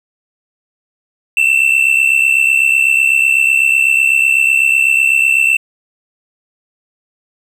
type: tone pair together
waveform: triangle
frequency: 2642 / 2710 Hz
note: E7 / E7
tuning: +3 / +47 cents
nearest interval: unison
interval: 44 cents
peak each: -10 dBFS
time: 1.37-5.57 s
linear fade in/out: 2 ms
effects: none

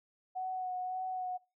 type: tone with vibrato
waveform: sine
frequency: 740 Hz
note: F#5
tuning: in tune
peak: -34 dBFS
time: 0.35-1.38 s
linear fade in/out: 20 ms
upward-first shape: sine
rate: 1.8 Hz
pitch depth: 19 cents each way
effects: noise-tail reverb RT60 0.3 s tail -24 dB re dry

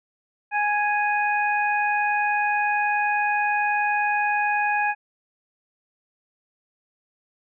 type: harmonic tone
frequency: 830.6 Hz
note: G#5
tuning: in tune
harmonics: 1 / 2 / 3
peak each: -22 / -25 / -27 dBFS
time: 0.51-4.95 s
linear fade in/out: 50 ms
effects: none

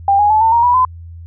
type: tone with pitch steps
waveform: sine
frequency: 795 / 828.3 / 863 / 899.1 / 936.7 / 975.9 / 1016.8 Hz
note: G5 / G#5 / A5 / A5 / A#5 / B5 / C6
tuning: +24 / -5 / -34 / +37 / +8 / -21 / -50 cents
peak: -8 dBFS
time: 0.08-0.85 s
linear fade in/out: 2 ms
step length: 110 ms
effects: added 84 Hz sine -30 dBFS peak until 1.26 s

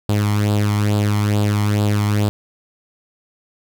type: tone with flanger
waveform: sawtooth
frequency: 103.83 Hz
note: G#2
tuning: in tune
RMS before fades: -17 dBFS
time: 0.09-2.29 s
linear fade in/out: 0 ms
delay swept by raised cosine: 0.24 to 0.96 ms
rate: 2.3 Hz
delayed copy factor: +0.65
effects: none

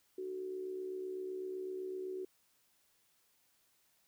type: tone with amplitude modulation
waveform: sine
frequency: 373.5 Hz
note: F#4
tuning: 16 cents sharp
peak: -36 dBFS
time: 0.18-2.25 s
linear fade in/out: 5 ms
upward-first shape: sine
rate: 67.9 Hz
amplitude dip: 55%
effects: white hiss -73 dBFS RMS until 4.07 s

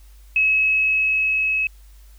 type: tone with level ramp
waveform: sine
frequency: 2572 Hz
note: E7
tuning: 43 cents flat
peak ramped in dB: -14 to -18 dBFS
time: 0.36-1.67 s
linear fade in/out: 2 ms
effects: added 50 Hz sine -43 dBFS peak until 2.18 s + white hiss -57 dBFS RMS until 2.18 s

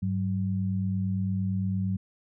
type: tone pair together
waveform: sine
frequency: 100 / 188.77 Hz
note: G2 / F#3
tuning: +35 / +35 cents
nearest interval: major seventh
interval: 1100 cents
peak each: -28 dBFS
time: 0.02-1.97 s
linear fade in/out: 10 ms
effects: none

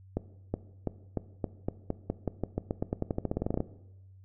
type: accelerating click train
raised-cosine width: 2 ms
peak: -16 dBFS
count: 26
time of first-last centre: 0.17-3.604 s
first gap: 370 ms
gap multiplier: 0.9
effects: noise-tail reverb RT60 1.0 s tail -17 dB re dry + added 95 Hz sine -51 dBFS peak until 4.24 s

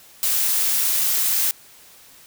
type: noise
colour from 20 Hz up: blue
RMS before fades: -20 dBFS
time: 0.23-1.51 s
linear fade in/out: 0 ms
effects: white hiss -48 dBFS RMS until 2.26 s

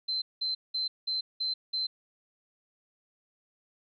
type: tone bursts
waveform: sine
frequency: 4088 Hz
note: C8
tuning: 41 cents flat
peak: -28 dBFS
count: 6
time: 0.08-1.87 s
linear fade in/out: 10 ms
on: 140 ms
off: 190 ms
effects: none

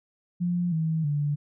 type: tone with pitch steps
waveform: sine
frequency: 175.8 / 160.28 / 146.13 Hz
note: F3 / E3 / D3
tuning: +12 / -48 / -8 cents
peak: -23 dBFS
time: 0.4-1.36 s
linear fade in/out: 20 ms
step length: 320 ms
effects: none

